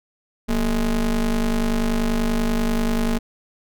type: ring-modulated tone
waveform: square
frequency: 103.83 Hz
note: G#2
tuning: in tune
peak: -16 dBFS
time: 0.48-3.19 s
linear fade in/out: 20 ms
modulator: 129 Hz
effects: none